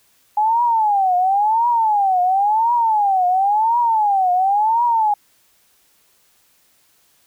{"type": "tone with vibrato", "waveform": "sine", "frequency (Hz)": 830.6, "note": "G#5", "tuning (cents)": 0, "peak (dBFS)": -13, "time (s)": [0.37, 5.14], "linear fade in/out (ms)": 5, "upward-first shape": "triangle", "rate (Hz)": 0.95, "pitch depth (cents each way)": 270, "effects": ["white hiss -58 dBFS RMS until 7.26 s"]}